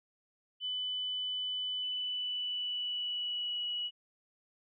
sine tone with pitch glide, 3000 to 2928 Hz, F#7 to F#7, +23 to -19 cents, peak -33 dBFS, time 0.6-3.91 s, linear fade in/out 50 ms, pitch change -42 cents, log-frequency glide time 1.77-3.62 s, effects none

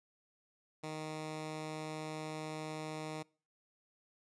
10% pulse tone, 155.6 Hz, D#3, in tune, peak -32 dBFS, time 0.83-3.23 s, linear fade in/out 10 ms, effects noise-tail reverb RT60 0.4 s tail -25 dB re dry + resampled to 22050 Hz

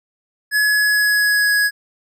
square tone with pitch glide, 1696 to 1668.8 Hz, G#6 to G#6, +36 to +8 cents, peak -14 dBFS, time 0.51-1.71 s, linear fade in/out 50 ms, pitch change -28 cents, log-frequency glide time 0.63-1.53 s, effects none

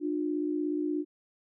sine tone pair together, 300 / 356.8 Hz, D4 / F4, +37 / +37 cents, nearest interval minor third, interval 300 cents, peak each -29 / -33 dBFS, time 0-1.05 s, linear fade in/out 50 ms, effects none

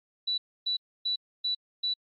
sine tone bursts, 3951 Hz, B7, in tune, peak -26 dBFS, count 5, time 0.27-1.94 s, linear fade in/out 10 ms, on 110 ms, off 280 ms, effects AAC 64 kbps

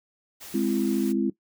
white noise, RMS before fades -42 dBFS, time 0.4-1.13 s, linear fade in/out 20 ms
sine chord, Ab augmented, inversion none, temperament equal with one note detuned, 207.7 / 261.6 / 336 Hz, Ab3 / C4 / E4, 0 / 0 / +33 cents, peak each -26 dBFS, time 0.54-1.3 s, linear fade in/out 5 ms
effects noise-tail reverb RT60 0.1 s tail -18 dB re dry

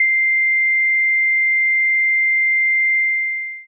sine tone with ADSR envelope, 2093 Hz, C7, in tune, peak -10 dBFS, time 0-3.67 s, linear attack 4 ms, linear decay 65 ms, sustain -3 dB, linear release 700 ms, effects none

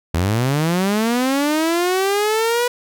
sawtooth linear sweep, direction up, 78.1 to 491.8 Hz, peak -12 dBFS, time 0.14-2.68 s, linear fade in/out 5 ms, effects none

